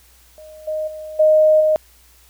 sine tone with level steps, 620 Hz, D#5, 6 cents flat, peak -37 / -20 / -29 / -9 / -12 dBFS, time 0.38-1.76 s, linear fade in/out 0 ms, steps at 0.67 / 0.87 / 1.19 / 1.6 s, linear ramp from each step 10 ms, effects added 60 Hz sine -52 dBFS peak until 2.29 s + white hiss -52 dBFS RMS until 2.29 s

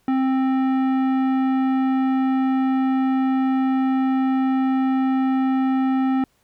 sine tone with tanh clipping, 263.5 Hz, C4, 12 cents sharp, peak -19 dBFS, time 0.08-6.24 s, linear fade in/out 2 ms, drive 14 dB, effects pink hiss -64 dBFS RMS until 6.43 s

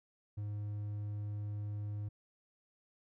triangle tone, 103.83 Hz, G#2, in tune, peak -35 dBFS, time 0.37-2.09 s, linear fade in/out 10 ms, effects none

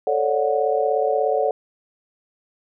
sine chord, D major seventh, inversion second, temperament just, 440.5 / 550.6 / 587.3 / 734.2 Hz, A4 / C#5 / D5 / F#5, +2 / -12 / 0 / -14 cents, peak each -22 / -23 / -24 / -23 dBFS, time 0.07-1.51 s, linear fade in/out 2 ms, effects none

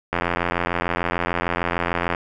click train, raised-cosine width 0.5 ms, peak -6 dBFS, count 176, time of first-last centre 0.13-2.148 s, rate 86.7 Hz, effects none

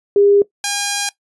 sine / 5% pulse tone pair in turn, 404.1 / 810.5 Hz, G#4 / G#5, -47 / -42 cents, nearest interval octave, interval 1205 cents, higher second, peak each -8 / -6 dBFS, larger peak second, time 0.16-0.42 / 0.64-1.09 s, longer second, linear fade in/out 2 ms, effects noise-tail reverb RT60 0.1 s tail -18 dB re dry + resampled to 24000 Hz

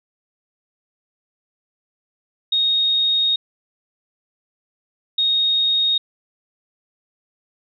sine tone bursts at uneven times, 3729 Hz, A#7, in tune, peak -15 dBFS, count 2, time 2.52-3.36 / 5.18-5.98 s, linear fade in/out 5 ms, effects none

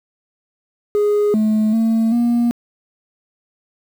sine tone with pitch steps, 414.8 / 215.8 / 224.9 / 237.6 Hz, G#4 / A3 / A3 / A#3, -2 / -33 / +38 / +33 cents, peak -10 dBFS, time 0.95-2.51 s, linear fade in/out 0 ms, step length 390 ms, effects tanh soft clip ceiling -12 dBFS + 7-bit

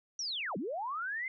sine linear two-way sweep, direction down then up, 5920 to 162 to 2118 Hz, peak -34 dBFS, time 0.19-1.28 s, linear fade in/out 2 ms, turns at 0.57 s, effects none

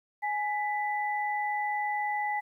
sine tone pair together, 835.6 / 1986 Hz, G#5 / B6, +10 / +9 cents, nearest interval octave + minor third, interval 1499 cents, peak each -29 / -33 dBFS, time 0.22-2.41 s, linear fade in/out 20 ms, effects 11-bit

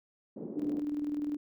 white band-pass noise, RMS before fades -41 dBFS, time 0.36-0.81 s, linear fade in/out 10 ms, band 190 to 380 Hz, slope 24 dB/octave
sine tone with tremolo, 294.4 Hz, D4, 4 cents sharp, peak -29 dBFS, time 0.57-1.37 s, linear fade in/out 5 ms, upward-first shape square, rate 20 Hz, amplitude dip 45%
effects none

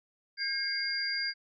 sine tone cluster, 1612 / 2149 / 4774 Hz, G6 / C7 / D8, +48 / +46 / +28 cents, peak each -35 / -37 / -32 dBFS, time 0.37-1.34 s, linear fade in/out 50 ms, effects none

